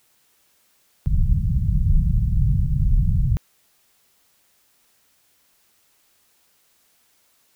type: low-pass noise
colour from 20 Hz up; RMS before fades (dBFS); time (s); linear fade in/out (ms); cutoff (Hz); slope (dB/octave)
pink; -18; 1.06-3.37; 0; 170; 48
effects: white hiss -62 dBFS RMS until 7.55 s